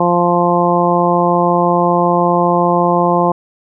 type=harmonic tone; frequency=174.61 Hz; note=F3; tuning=in tune; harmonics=1 / 2 / 3 / 4 / 5 / 6; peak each=-17 / -17 / -17 / -17 / -17 / -17 dBFS; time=0-3.32 s; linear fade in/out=5 ms; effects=none